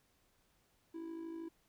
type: tone with amplitude modulation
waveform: triangle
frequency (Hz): 329.6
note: E4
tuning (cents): 0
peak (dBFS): -38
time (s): 0.94-1.49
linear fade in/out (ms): 10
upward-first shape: sine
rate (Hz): 52.7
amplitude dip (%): 55
effects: pink hiss -74 dBFS RMS until 1.68 s